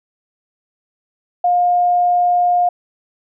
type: tone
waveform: sine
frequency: 710 Hz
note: F5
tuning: 28 cents sharp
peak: -11 dBFS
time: 1.44-2.69 s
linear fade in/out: 5 ms
effects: none